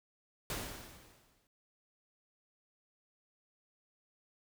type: noise with exponential decay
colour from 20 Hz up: pink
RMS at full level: -37 dBFS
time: 0.5-1.47 s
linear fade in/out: 1 ms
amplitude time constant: 210 ms
effects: none